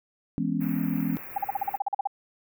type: chord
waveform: sine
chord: C# minor seventh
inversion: first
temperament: just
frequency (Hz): 166.31 / 207.9 / 249.5 / 277.2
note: E3 / G#3 / B3 / C#4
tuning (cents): +16 / +2 / +18 / 0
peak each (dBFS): -30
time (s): 0.38-1.17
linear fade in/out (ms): 0
type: band-stop noise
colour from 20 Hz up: white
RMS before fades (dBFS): -41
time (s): 0.6-1.78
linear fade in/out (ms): 20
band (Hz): 2600 to 13000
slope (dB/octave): 96
type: tone bursts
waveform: sine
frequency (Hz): 801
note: G5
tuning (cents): +37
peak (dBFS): -22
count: 12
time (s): 1.36-2.073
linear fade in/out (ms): 5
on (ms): 20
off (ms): 43
effects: none